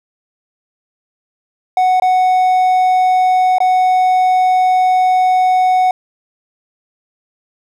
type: tone with dropouts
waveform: triangle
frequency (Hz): 740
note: F#5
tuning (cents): 0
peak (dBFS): -7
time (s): 1.77-5.91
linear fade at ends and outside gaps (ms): 2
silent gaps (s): 1.999-2.021 / 3.584-3.603
effects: none